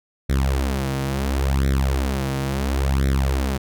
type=tone with flanger; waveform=sawtooth; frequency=67.4 Hz; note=C#2; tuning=48 cents flat; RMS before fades=-21 dBFS; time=0.29-3.58 s; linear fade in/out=10 ms; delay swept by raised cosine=0.52 to 6.52 ms; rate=0.72 Hz; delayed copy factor=+0.85; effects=none